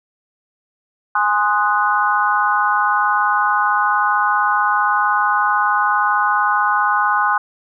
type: chord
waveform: sine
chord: Ab dominant seventh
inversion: none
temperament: equal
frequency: 830.6 / 1046.5 / 1244.5 / 1480 Hz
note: Ab5 / C6 / Eb6 / Gb6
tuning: 0 / 0 / 0 / 0 cents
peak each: -19 dBFS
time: 1.15-7.38 s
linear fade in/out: 5 ms
effects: none